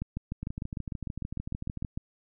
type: two click trains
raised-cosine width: 5 ms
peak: -22 / -20 dBFS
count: 20 / 14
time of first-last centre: 0.43-1.848 / 0.02-1.975 s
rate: 13.4 / 6.65 Hz
effects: none